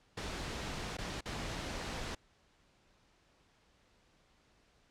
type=noise with dropouts; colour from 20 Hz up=pink; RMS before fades=-40 dBFS; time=0.17-2.15 s; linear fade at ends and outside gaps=5 ms; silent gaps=0.97-0.984 / 1.209-1.256 s; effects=pink hiss -69 dBFS RMS until 4.9 s + low-pass 6000 Hz 12 dB/octave